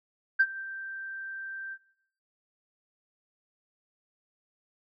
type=tone with ADSR envelope; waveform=sine; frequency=1568 Hz; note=G6; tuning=in tune; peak=-16 dBFS; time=0.39-1.78 s; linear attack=14 ms; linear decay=55 ms; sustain=-20 dB; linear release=54 ms; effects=noise-tail reverb RT60 0.6 s tail -17 dB re dry + tanh soft clip ceiling -12 dBFS